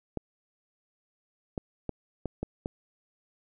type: clicks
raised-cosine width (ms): 2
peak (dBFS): -18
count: 6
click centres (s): 0.173 / 1.578 / 1.893 / 2.257 / 2.43 / 2.659
effects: none